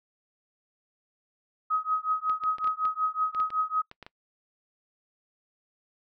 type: tone with tremolo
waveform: sine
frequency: 1265 Hz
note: D#6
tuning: 28 cents sharp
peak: -21 dBFS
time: 1.7-3.82 s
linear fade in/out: 10 ms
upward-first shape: triangle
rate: 5.4 Hz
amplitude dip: 100%
type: clicks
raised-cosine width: 0.3 ms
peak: -27 dBFS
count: 12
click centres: 2.297 / 2.437 / 2.584 / 2.644 / 2.674 / 2.853 / 3.348 / 3.401 / 3.504 / 3.914 / 4.027 / 4.065 s
effects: noise-tail reverb RT60 0.1 s tail -23 dB re dry